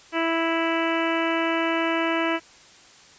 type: harmonic tone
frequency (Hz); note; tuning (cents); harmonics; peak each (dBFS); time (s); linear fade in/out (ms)
329.6; E4; 0; 1 / 2 / 3 / 4 / 5 / 6 / 7 / 8 / 9; -25 / -28 / -30 / -31 / -32 / -33 / -33 / -34 / -35; 0.12-2.4; 50
effects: white hiss -50 dBFS RMS until 3.18 s + resampled to 16000 Hz